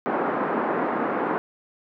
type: band-pass noise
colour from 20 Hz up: pink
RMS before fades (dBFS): -25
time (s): 0.06-1.38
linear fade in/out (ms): 0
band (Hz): 230 to 1500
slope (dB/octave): 24
effects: none